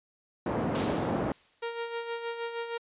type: band-pass noise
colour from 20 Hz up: pink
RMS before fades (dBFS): -30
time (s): 0.46-1.32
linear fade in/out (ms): 2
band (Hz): 150 to 850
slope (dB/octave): 12
type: noise with exponential decay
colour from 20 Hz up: white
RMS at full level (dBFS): -32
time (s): 0.75-1.72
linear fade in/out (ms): 1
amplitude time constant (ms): 210
type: tone with tremolo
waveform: sawtooth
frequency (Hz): 466.2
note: A#4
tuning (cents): 0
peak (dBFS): -27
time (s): 1.62-2.78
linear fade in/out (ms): 10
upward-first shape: sine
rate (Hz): 6.4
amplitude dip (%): 55
effects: resampled to 8000 Hz